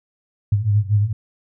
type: tone cluster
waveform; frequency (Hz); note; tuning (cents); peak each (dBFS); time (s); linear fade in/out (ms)
sine; 101.5 / 105.9 / 113.2; G#2 / G#2 / A2; -39 / +34 / +50; -18 / -18 / -26; 0.52-1.13; 5
effects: none